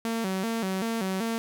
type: tone with vibrato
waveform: sawtooth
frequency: 207.7 Hz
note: G#3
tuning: in tune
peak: -23 dBFS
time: 0.05-1.38 s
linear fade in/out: 0 ms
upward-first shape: square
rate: 2.6 Hz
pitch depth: 160 cents each way
effects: none